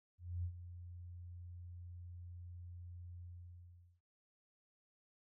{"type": "tone with ADSR envelope", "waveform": "sine", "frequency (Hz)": 87.8, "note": "F2", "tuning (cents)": 10, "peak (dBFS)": -36, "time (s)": [0.18, 4.01], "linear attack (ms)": 260, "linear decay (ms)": 77, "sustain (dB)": -12, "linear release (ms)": 780, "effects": []}